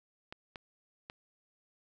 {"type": "clicks", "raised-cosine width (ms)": 0.3, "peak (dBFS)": -27, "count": 3, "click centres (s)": [0.325, 0.558, 1.099], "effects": []}